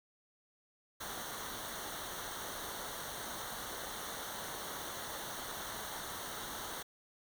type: noise with comb filter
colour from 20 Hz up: pink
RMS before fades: -43 dBFS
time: 1-6.83 s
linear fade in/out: 10 ms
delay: 0.4 ms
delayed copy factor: -0.75
effects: none